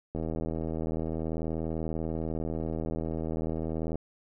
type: click train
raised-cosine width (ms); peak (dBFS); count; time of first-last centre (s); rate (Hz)
2; -20; 307; 0.15-3.956; 80.4
effects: none